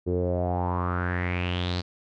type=tone with low-pass filter sweep; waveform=sawtooth; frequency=89.1 Hz; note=F2; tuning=35 cents sharp; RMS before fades=-27 dBFS; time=0.06-1.82 s; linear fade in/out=20 ms; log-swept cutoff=390 to 4500 Hz; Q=5.9; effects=none